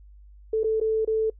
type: tone with dropouts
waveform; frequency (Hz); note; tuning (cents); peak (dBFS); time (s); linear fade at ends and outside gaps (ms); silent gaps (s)
sine; 440; A4; 0; -20; 0.53-1.3; 5; 0.634-0.642 / 0.801-0.812 / 1.049-1.075
effects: noise-tail reverb RT60 0.1 s tail -24 dB re dry + added 50 Hz sine -46 dBFS peak until 1.39 s